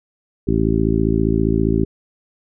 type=harmonic tone; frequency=55 Hz; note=A1; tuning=in tune; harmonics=1 / 2 / 3 / 4 / 5 / 6 / 7; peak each=-22 / -22 / -22 / -22 / -22 / -22 / -22 dBFS; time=0.47-1.85 s; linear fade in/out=10 ms; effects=none